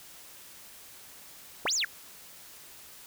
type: linear two-way sweep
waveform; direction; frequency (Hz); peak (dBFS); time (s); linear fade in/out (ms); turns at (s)
sine; up then down; 60.7 to 7459 to 1282; -25; 1.65-1.85; 5; 1.74
effects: tanh soft clip ceiling -21 dBFS + white hiss -50 dBFS RMS until 3.06 s